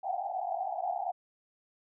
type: band-pass noise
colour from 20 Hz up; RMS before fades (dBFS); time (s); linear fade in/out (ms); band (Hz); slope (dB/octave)
pink; -34; 0.03-1.12; 20; 700 to 800; 96
effects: none